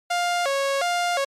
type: tone with vibrato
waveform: sawtooth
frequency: 622.3 Hz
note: D#5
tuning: in tune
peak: -17 dBFS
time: 0.1-1.25 s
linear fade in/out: 10 ms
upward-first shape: square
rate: 1.4 Hz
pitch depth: 210 cents each way
effects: low-pass 9000 Hz 12 dB/octave + MP3 96 kbps